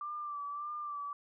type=tone with vibrato; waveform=sine; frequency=1174.7 Hz; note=D6; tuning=in tune; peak=-37 dBFS; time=0.01-1.13 s; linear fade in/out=2 ms; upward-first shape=sine; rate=1.7 Hz; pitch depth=40 cents each way; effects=none